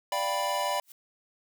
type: chord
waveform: square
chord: G dominant seventh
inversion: second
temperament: equal with one note detuned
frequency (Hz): 587.3 / 698.5 / 784 / 984.9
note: D5 / F5 / G5 / B5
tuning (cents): 0 / 0 / 0 / -5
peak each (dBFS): -33 / -36 / -35 / -31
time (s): 0.12-0.8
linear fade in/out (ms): 2
type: noise with exponential growth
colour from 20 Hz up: blue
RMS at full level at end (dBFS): -44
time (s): 0.82-0.92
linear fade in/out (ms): 2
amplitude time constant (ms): 21
effects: none